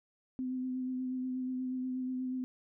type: tone with vibrato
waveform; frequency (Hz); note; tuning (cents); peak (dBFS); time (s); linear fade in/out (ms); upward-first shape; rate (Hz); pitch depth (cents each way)
sine; 255.9; C4; -38; -33; 0.39-2.44; 0; sine; 8.3; 18
effects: none